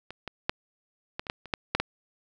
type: clicks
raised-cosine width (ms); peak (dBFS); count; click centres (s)
0.3; -23 / -19 / -8 / -16 / -26 / -11 / -27 / -10 / -7 / -10; 10; 0.106 / 0.277 / 0.495 / 1.195 / 1.268 / 1.299 / 1.457 / 1.538 / 1.75 / 1.8
effects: none